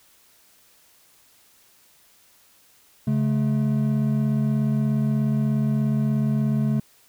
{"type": "tone pair together", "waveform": "triangle", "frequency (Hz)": [138.59, 215.4], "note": ["C#3", "A3"], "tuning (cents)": [0, -37], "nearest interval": "minor sixth", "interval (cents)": 763, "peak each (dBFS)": -20, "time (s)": [3.07, 6.8], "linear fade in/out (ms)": 5, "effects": ["white hiss -57 dBFS RMS until 7.08 s"]}